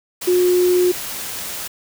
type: tone in noise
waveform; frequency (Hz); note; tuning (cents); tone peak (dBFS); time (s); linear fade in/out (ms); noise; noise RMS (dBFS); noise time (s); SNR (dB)
sine; 359.8; F#4; -48; -12; 0.27-0.92; 10; white; -28; 0.21-1.68; +13
effects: none